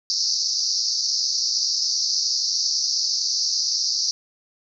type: band-pass noise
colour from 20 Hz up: white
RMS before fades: -23 dBFS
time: 0.1-4.11 s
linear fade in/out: 0 ms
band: 4400 to 5900 Hz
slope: 96 dB/octave
effects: none